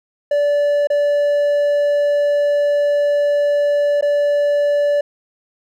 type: tone with dropouts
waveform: triangle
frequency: 580 Hz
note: D5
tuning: 22 cents flat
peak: -11 dBFS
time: 0.31-5.01 s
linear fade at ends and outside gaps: 5 ms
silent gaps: 0.872-0.901 / 4.011-4.024 s
effects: none